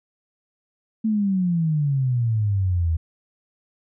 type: exponential sweep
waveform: sine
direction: down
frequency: 224 to 79.2 Hz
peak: -18 dBFS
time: 1.04-2.97 s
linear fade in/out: 10 ms
effects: none